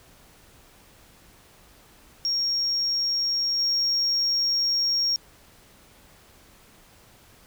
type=tone with level steps; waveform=sine; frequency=5570 Hz; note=F8; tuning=5 cents flat; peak=-21 / -19 dBFS; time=2.25-5.16 s; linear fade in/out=0 ms; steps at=3.58 s; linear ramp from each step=20 ms; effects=tanh soft clip ceiling -18 dBFS + pink hiss -54 dBFS RMS until 7.46 s